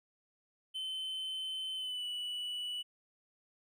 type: tone with pitch glide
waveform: triangle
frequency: 3066 to 2955 Hz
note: G7 to F#7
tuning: -39 to -3 cents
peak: -35 dBFS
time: 0.74-2.83 s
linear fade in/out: 20 ms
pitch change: -64 cents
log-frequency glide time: 1.76-2.05 s
effects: none